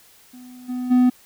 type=tone with level steps; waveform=triangle; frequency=250 Hz; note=B3; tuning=21 cents sharp; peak=-37 / -22 / -10 dBFS; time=0.33-1.1 s; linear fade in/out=10 ms; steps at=0.68 / 0.9 s; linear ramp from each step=20 ms; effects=white hiss -52 dBFS RMS until 1.25 s